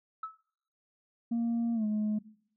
sine tone with exponential decay, 1300 Hz, E6, 24 cents flat, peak -31 dBFS, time 0.23-0.38 s, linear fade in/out 5 ms, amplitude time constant 31 ms
sine tone with pitch glide, 233.1 to 212.5 Hz, A#3 to G#3, 0 to +40 cents, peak -25 dBFS, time 1.31-2.19 s, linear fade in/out 10 ms, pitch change -160 cents, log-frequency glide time 1.74-1.84 s
effects noise-tail reverb RT60 0.6 s tail -20 dB re dry + tanh soft clip ceiling -26 dBFS

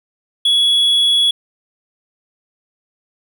triangle tone, 3370 Hz, G#7, 25 cents sharp, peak -9 dBFS, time 0.45-1.31 s, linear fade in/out 5 ms, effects none

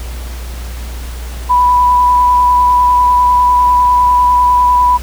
sine tone with vibrato, 987.8 Hz, B5, in tune, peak -6 dBFS, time 1.49-4.98 s, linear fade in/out 20 ms, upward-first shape sine, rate 10 Hz, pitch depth 10 cents each way, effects added 60 Hz sine -21 dBFS peak until 5.02 s + pink hiss -32 dBFS RMS until 5.02 s

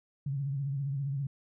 sine tone with vibrato, 138.7 Hz, C#3, 1 cent sharp, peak -30 dBFS, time 0.26-1.27 s, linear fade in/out 5 ms, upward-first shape triangle, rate 15 Hz, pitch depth 92 cents each way, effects none

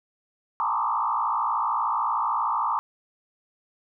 sine tone with frequency modulation, 1046.5 Hz, C6, in tune, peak -22 dBFS, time 0.6-2.79 s, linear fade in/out 0 ms, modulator 56.6 Hz, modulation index 3.4, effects none

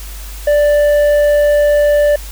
sine tone with tanh clipping, 587.3 Hz, D5, in tune, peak -9 dBFS, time 0.47-2.16 s, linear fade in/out 5 ms, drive 6 dB, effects added 50 Hz sine -26 dBFS peak until 2.31 s + white hiss -34 dBFS RMS until 2.31 s

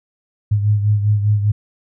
sine beating tone pair, 103.83 / 108.83 Hz, G#2 / A2, 0 / -19 cents, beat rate 5 Hz, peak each -13 / -21 dBFS, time 0.51-1.52 s, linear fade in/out 10 ms, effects none

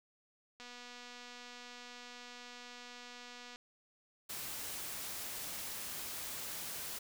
click train, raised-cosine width 0.2 ms, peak -34 dBFS, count 723, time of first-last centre 0.6-3.559 s, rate 244 Hz
white noise, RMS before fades -43 dBFS, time 4.29-6.99 s, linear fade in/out 10 ms
effects none

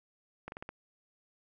slowing click train, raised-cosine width 0.5 ms, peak -26 dBFS, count 5, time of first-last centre 0.48-0.691 s, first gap 41 ms, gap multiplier 1.17, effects none

